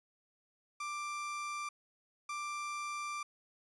30% pulse tone bursts at uneven times, 1180 Hz, D6, 8 cents sharp, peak -35 dBFS, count 2, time 0.8-1.69 / 2.29-3.23 s, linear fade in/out 5 ms, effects resampled to 22050 Hz

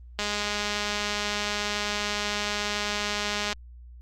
click train, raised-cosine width 0.2 ms, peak -11 dBFS, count 692, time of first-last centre 0.19-3.528 s, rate 207 Hz, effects added 60 Hz sine -43 dBFS peak until 4.01 s + Opus 24 kbps

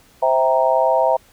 sine chord, C dominant seventh, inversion none, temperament equal with one note detuned, 523.3 / 654.7 / 784 / 932.3 Hz, C5 / E5 / G5 / Bb5, 0 / -12 / 0 / 0 cents, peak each -19 / -17 / -21 / -19 dBFS, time 0.22-1.17 s, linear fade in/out 10 ms, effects pink hiss -52 dBFS RMS until 1.32 s

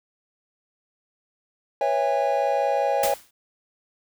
triangle chord, C# minor seventh, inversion third, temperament equal with one note detuned, 493.9 / 554.4 / 659.3 / 815.4 Hz, B4 / C#5 / E5 / G#5, 0 / 0 / 0 / -32 cents, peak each -28 / -22 / -25 / -22 dBFS, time 1.81-3.14 s, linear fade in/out 2 ms
white noise with exponential decay, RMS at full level -24 dBFS, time 3.03-3.31 s, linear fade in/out 5 ms, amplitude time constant 59 ms
effects none

